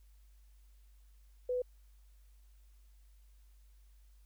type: tone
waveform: sine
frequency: 498.4 Hz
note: B4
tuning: 16 cents sharp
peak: -31 dBFS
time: 1.49-1.62 s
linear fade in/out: 5 ms
effects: added 50 Hz sine -58 dBFS peak until 4.25 s + white hiss -75 dBFS RMS until 4.25 s